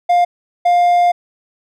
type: tone bursts at uneven times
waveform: triangle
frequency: 704 Hz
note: F5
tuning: 14 cents sharp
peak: -7 dBFS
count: 2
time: 0.09-0.25 / 0.65-1.12 s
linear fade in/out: 10 ms
effects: none